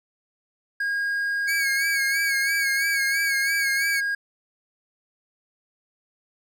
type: tone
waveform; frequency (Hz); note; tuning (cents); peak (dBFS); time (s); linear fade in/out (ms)
triangle; 1630; G#6; -33; -21; 0.8-4.15; 5
type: tone with vibrato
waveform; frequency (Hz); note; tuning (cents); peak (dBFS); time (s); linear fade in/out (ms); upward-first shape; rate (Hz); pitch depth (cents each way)
sawtooth; 2217; C#7; 0; -21; 1.47-4.01; 20; sine; 3; 70
effects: none